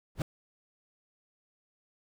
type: noise with exponential growth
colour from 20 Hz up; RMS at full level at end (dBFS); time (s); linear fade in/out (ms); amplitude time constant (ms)
brown; -24; 0.15-0.22; 2; 15
effects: none